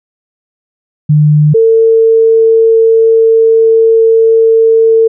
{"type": "tone pair in turn", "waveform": "sine", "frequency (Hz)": [150.3, 450.4], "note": ["D3", "A4"], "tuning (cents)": [40, 40], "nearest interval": "octave + perfect fifth", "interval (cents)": 1900, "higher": "second", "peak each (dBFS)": -3, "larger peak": "neither", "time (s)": [[1.09, 1.54], [1.54, 5.08]], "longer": "second", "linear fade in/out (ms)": 10, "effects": []}